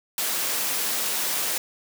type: high-pass noise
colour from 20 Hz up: white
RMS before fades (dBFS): -26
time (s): 0.18-1.58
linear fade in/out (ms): 2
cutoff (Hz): 240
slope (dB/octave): 12
effects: none